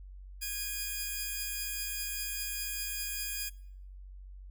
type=tone pair together; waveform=5% pulse; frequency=1639 / 2456 Hz; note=G#6 / D#7; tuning=-23 / -23 cents; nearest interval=perfect fifth; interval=700 cents; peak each=-29 / -26 dBFS; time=0.41-3.5 s; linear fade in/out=20 ms; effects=noise-tail reverb RT60 0.7 s tail -23 dB re dry + added 47 Hz sine -45 dBFS peak until 4.5 s